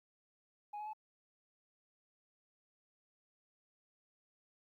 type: tone with pitch steps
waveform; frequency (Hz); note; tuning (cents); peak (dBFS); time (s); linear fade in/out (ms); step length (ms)
sine; 830.6 / 845.6 / 860.9; G#5 / G#5 / A5; 0 / +31 / -38; -39; 0.73-0.934; 10; 68
effects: tanh soft clip ceiling -40 dBFS + 13-bit